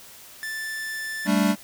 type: tone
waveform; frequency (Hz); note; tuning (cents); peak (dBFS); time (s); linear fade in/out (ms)
45% pulse; 1761; A6; +1; -29; 0.43-1.27; 0
type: chord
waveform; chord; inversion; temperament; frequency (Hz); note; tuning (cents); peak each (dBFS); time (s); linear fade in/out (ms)
square; G suspended second; none; equal with one note detuned; 196 / 220 / 290.6; G3 / A3 / D4; 0 / 0 / -18; -22 / -24 / -25; 1.25-1.56; 50
effects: white hiss -46 dBFS RMS until 1.63 s